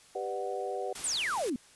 sine chord, G major seventh, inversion none, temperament equal with one note detuned, 392 / 493.9 / 593.1 / 740 Hz, G4 / B4 / D5 / F#5, 0 / 0 / +17 / 0 cents, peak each -37 / -37 / -40 / -37 dBFS, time 0.15-0.93 s, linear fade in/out 5 ms
white noise, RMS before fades -40 dBFS, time 0.95-1.5 s, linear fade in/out 5 ms
sine exponential sweep, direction down, 9780 to 224 Hz, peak -29 dBFS, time 1.04-1.56 s, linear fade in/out 2 ms
effects white hiss -58 dBFS RMS until 1.75 s + resampled to 24000 Hz

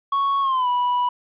triangle tone with pitch glide, 1108.7 to 982.1 Hz, C#6 to B5, 0 to -10 cents, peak -16 dBFS, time 0.12-1.09 s, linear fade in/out 5 ms, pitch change -210 cents, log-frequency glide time 0.41-0.68 s, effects resampled to 8000 Hz + 9-bit

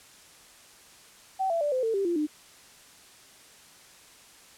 sine tone with pitch steps, 765 / 669.8 / 586.5 / 513.5 / 449.6 / 393.7 / 344.7 / 301.8 Hz, G5 / E5 / D5 / C5 / A4 / G4 / F4 / D4, -42 / +27 / -2 / -33 / +37 / +8 / -23 / +47 cents, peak -24 dBFS, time 1.39-2.27 s, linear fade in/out 20 ms, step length 110 ms, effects white hiss -53 dBFS RMS until 4.57 s + low-pass 10000 Hz 12 dB/octave

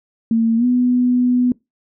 sine tone with pitch glide, 227.2 to 247.8 Hz, A#3 to B3, -44 to +6 cents, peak -12 dBFS, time 0.31-1.52 s, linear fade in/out 2 ms, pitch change +150 cents, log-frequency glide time 0.57-0.65 s, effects noise-tail reverb RT60 0.2 s tail -23 dB re dry

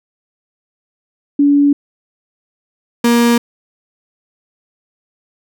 sine / 35% pulse tone pair in turn, 285.9 / 236.4 Hz, D4 / A#3, -46 / +24 cents, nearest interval minor third, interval 330 cents, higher first, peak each -7 dBFS, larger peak neither, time 1.39-1.73 / 3.04-3.38 s, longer neither, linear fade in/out 5 ms, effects none

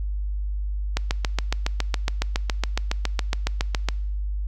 click train, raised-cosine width 0.2 ms, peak -6 dBFS, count 22, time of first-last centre 0.97-3.887 s, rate 7.2 Hz, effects noise-tail reverb RT60 0.8 s tail -23 dB re dry + added 50 Hz sine -24 dBFS peak until 4.47 s

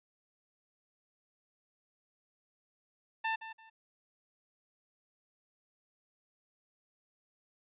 20% pulse tone with echo, 892 Hz, A5, 23 cents sharp, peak -26 dBFS, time 3.24-3.36 s, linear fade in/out 10 ms, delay 170 ms, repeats 2, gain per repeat -12 dB, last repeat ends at 3.7 s, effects resampled to 8000 Hz

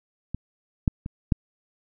clicks, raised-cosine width 5 ms, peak -17 / -7 / -20 / -6 dBFS, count 4, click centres 0.346 / 0.878 / 1.061 / 1.322 s, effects none

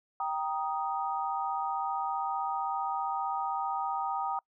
sine chord, Eb major, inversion first, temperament equal with one note detuned, 784 / 939.4 / 1244.5 Hz, G5 / Bb5 / Eb6, 0 / +13 / 0 cents, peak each -33 / -34 / -35 dBFS, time 0.2-4.39 s, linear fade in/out 2 ms, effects noise-tail reverb RT60 0.1 s tail -26 dB re dry

